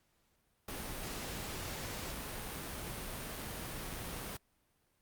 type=noise; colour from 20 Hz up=pink; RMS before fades=-42 dBFS; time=0.68-4.37 s; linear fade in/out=5 ms; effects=pink hiss -75 dBFS RMS until 5.01 s + Opus 48 kbps